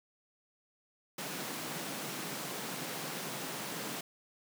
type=high-pass noise; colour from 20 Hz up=pink; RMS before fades=-40 dBFS; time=1.18-4.01 s; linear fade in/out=5 ms; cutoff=140 Hz; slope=48 dB/octave; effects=none